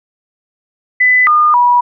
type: tone with pitch steps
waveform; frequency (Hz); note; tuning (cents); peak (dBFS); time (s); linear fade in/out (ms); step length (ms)
sine; 2002 / 1216 / 972; B6 / D#6 / B5; +23 / -40 / -28; -6; 1-1.81; 10; 270
effects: none